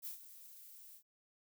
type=noise with ADSR envelope; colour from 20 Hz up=violet; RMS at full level=-43 dBFS; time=0.02-1.03 s; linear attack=44 ms; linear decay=110 ms; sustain=-13 dB; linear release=84 ms; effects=none